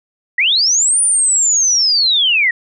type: linear two-way sweep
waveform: sine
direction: up then down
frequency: 1849 to 9480 to 1849 Hz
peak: -10 dBFS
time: 0.38-2.51 s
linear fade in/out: 5 ms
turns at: 1.01 s
effects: none